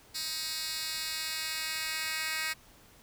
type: tone with high-pass filter sweep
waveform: 10% pulse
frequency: 316 Hz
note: D#4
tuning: 27 cents sharp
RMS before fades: -35 dBFS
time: 0.14-2.54 s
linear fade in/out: 20 ms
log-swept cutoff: 4100 to 2300 Hz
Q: 1.7
effects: pink hiss -58 dBFS RMS until 3.02 s